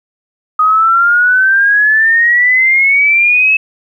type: exponential sweep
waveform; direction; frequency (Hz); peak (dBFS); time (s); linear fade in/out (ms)
sine; up; 1244 to 2606; -6; 0.59-3.57; 5
effects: 8-bit